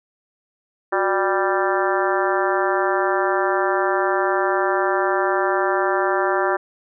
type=harmonic tone with a mistuned harmonic; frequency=196 Hz; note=G3; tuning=in tune; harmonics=2 / 3 / 4 / 5 / 6 / 7 / 8 / 9; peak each=-22 / -24 / -25 / -26 / -27 / -27 / -28 / -29 dBFS; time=0.92-6.57 s; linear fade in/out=10 ms; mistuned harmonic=2; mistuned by=-110 cents; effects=none